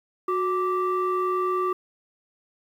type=tone pair together; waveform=sine; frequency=366.8 / 1170.2 Hz; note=F#4 / D6; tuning=-15 / -7 cents; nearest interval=octave + minor sixth; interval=2008 cents; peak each=-23 dBFS; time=0.28-1.73 s; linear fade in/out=5 ms; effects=tanh soft clip ceiling -18 dBFS + 9-bit